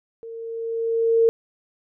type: tone with level ramp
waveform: sine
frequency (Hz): 456.7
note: A#4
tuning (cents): -36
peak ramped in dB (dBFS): -34 to -12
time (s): 0.23-1.29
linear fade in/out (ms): 0
effects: none